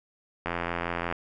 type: click train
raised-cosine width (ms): 0.5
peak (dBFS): -14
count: 58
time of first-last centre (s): 0.46-1.125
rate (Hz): 85.7
effects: none